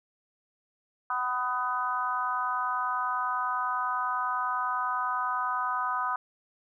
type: harmonic tone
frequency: 250 Hz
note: B3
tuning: 21 cents sharp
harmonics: 3 / 4 / 5 / 6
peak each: -36 / -31 / -30 / -36 dBFS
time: 1.1-6.16 s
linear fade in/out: 2 ms
effects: none